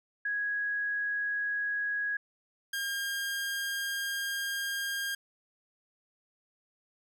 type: tone pair in turn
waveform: sine / sawtooth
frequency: 1661.2 / 1612 Hz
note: G#6 / G6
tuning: 0 / +48 cents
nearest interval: minor second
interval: 52 cents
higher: first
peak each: -29 / -28 dBFS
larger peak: second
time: 0.25-2.17 / 2.73-5.15 s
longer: second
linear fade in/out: 5 ms
effects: none